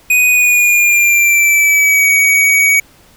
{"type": "tone with pitch glide", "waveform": "square", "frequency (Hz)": [2489, 2256], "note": ["D#7", "C#7"], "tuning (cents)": [0, 30], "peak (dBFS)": -8, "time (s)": [0.1, 2.8], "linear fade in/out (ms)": 5, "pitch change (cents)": -170, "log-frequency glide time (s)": [0.28, 2.08], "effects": ["pink hiss -46 dBFS RMS until 3.16 s"]}